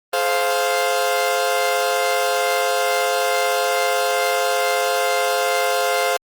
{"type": "chord", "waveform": "sawtooth", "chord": "F minor", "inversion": "first", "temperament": "equal with one note detuned", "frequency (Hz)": [425, 523.3, 698.5], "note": ["Ab4", "C5", "F5"], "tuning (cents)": [40, 0, 0], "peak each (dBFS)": [-21, -17, -17], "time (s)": [0.13, 6.17], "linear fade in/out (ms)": 5, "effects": ["Opus 24 kbps"]}